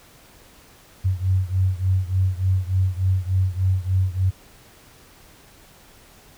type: beating tone pair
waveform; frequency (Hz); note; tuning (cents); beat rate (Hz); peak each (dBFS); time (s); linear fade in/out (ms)
sine; 92.5 / 95.9; F#2 / G2; 0 / -37; 3.4; -20 / -22; 1.04-4.31; 20
effects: pink hiss -50 dBFS RMS until 6.37 s